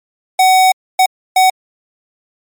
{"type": "tone bursts at uneven times", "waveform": "square", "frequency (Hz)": 750, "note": "F#5", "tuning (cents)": 23, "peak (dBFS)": -7, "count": 3, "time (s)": [[0.39, 0.72], [0.99, 1.06], [1.36, 1.5]], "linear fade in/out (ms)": 5, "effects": ["MP3 96 kbps"]}